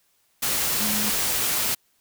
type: tone in noise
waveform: sine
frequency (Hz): 210.7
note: G#3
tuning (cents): +25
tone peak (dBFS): -29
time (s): 0.8-1.1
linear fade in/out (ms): 10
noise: white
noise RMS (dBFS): -24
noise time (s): 0.42-1.75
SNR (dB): -8
effects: white hiss -66 dBFS RMS until 2 s

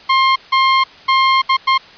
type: tone bursts at uneven times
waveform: sawtooth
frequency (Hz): 1062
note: C6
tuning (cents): +25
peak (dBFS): -6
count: 5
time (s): 0.09-0.36 / 0.52-0.84 / 1.08-1.42 / 1.49-1.57 / 1.67-1.78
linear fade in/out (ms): 10
effects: white hiss -40 dBFS RMS until 1.97 s + resampled to 11025 Hz

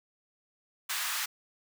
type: high-pass noise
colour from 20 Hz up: pink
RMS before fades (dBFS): -33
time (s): 0.89-1.26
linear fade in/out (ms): 10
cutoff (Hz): 1100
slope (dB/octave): 24
effects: none

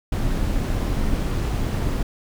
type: noise with amplitude modulation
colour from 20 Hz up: brown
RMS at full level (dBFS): -20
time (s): 0.12-2.03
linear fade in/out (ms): 5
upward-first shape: sine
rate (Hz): 237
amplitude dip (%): 50
effects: none

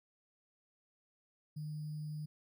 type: tone with sample-and-hold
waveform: sine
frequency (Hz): 151.9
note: D#3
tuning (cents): -41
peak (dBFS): -39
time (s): 1.56-2.26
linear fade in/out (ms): 10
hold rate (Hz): 4900
effects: none

